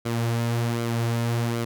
sawtooth tone with flanger, 117.1 Hz, A#2, 8 cents sharp, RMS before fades -25 dBFS, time 0.05-1.65 s, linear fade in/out 10 ms, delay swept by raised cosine 1.1 to 6 ms, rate 1.3 Hz, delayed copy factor -0.5, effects none

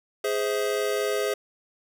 square chord, Ab augmented, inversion none, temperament just, 415.3 / 519.1 / 648.9 Hz, Ab4 / C5 / E5, 0 / -14 / -27 cents, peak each -27 / -30 / -32 dBFS, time 0.24-1.34 s, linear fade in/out 5 ms, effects none

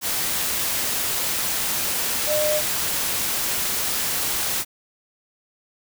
sine tone in noise, 606 Hz, D#5, 46 cents flat, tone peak -20 dBFS, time 2.26-2.62 s, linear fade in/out 50 ms, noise white, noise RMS -24 dBFS, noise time 0.01-4.65 s, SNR +1 dB, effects none

